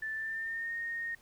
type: tone with pitch glide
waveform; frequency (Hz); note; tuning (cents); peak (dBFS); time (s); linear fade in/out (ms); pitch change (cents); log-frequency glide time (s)
sine; 1760 to 1851.8; A6 to A#6; 0 to -12; -34; 0.02-1.15; 5; +88; 0.14-0.74
effects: pink hiss -63 dBFS RMS until 1.21 s